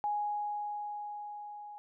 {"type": "tone with level ramp", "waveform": "sine", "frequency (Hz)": 830.6, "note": "G#5", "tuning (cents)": 0, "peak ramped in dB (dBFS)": [-29, -44], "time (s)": [0.04, 1.78], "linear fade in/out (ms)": 0, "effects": []}